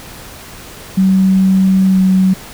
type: tone with pitch glide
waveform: sine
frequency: 190.1 to 188.13 Hz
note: F#3 to F#3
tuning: +47 to +29 cents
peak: -7 dBFS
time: 0.97-2.34 s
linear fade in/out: 10 ms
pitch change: -18 cents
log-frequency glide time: 1.87-1.99 s
effects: pink hiss -33 dBFS RMS until 2.53 s